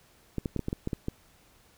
clicks, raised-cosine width 3 ms, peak -17 dBFS, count 9, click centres 0.383 / 0.458 / 0.563 / 0.593 / 0.684 / 0.729 / 0.874 / 0.932 / 1.084 s, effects pink hiss -61 dBFS RMS until 1.77 s

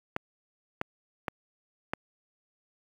clicks, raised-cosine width 0.5 ms, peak -14 dBFS, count 4, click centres 0.164 / 0.814 / 1.282 / 1.935 s, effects high-pass 100 Hz 12 dB/octave + 8-bit

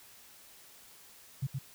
sine tone with echo, 134.2 Hz, C3, 44 cents sharp, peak -29 dBFS, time 1.42-1.47 s, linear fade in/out 10 ms, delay 120 ms, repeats 1, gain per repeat -3 dB, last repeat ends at 1.59 s, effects white hiss -56 dBFS RMS until 1.74 s

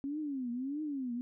sine tone with vibrato, 270.6 Hz, C#4, 42 cents flat, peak -34 dBFS, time 0.04-1.21 s, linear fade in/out 0 ms, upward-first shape triangle, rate 1.6 Hz, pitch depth 250 cents each way, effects none

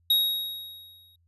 square tone with exponential decay, 3784 Hz, A#7, 25 cents sharp, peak -18 dBFS, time 0.1-1.16 s, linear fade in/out 5 ms, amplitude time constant 230 ms, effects added 85 Hz sine -63 dBFS peak until 1.27 s + resampled to 32000 Hz

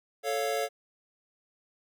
square chord, A augmented, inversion none, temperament equal, 440 / 554.4 / 698.5 Hz, A4 / C#5 / E#5, 0 / 0 / 0 cents, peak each -33 dBFS, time 0.23-0.69 s, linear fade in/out 50 ms, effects none

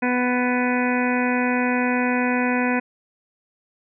harmonic tone, 248.2 Hz, B3, 9 cents sharp, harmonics 1 / 2 / 3 / 4 / 6 / 7 / 8 / 9 / 10, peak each -21 / -27 / -29 / -29 / -29 / -31 / -31 / -35 / -30 dBFS, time 0.02-2.8 s, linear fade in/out 10 ms, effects none

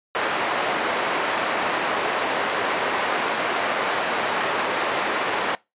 pink band-pass noise, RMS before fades -24 dBFS, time 0.15-5.55 s, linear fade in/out 0 ms, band 490 to 2300 Hz, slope 12 dB/octave, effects noise-tail reverb RT60 0.2 s tail -21 dB re dry + resampled to 8000 Hz

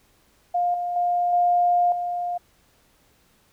sine tone with level steps, 706 Hz, F5, 19 cents sharp, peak -19 / -24 / -19 / -16 / -24 dBFS, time 0.54-2.38 s, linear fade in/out 10 ms, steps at 0.74 / 0.96 / 1.33 / 1.92 s, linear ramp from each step 2 ms, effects pink hiss -61 dBFS RMS until 3.52 s

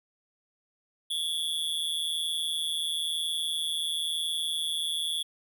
square tone with amplitude modulation, 3406 Hz, G#7, 43 cents sharp, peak -25 dBFS, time 1.1-5.23 s, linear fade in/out 10 ms, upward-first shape sine, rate 161 Hz, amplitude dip 90%, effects none

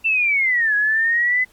sine linear two-way sweep, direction down then up, 2700 to 1661.2 to 2029 Hz, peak -15 dBFS, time 0.04-1.45 s, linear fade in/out 20 ms, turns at 0.75 s, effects pink hiss -55 dBFS RMS until 1.52 s + AAC 64 kbps

